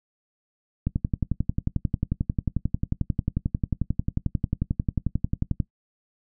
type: click train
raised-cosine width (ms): 5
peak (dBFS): -11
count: 54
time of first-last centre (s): 0.87-5.602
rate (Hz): 11.2
effects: noise-tail reverb RT60 0.1 s tail -18 dB re dry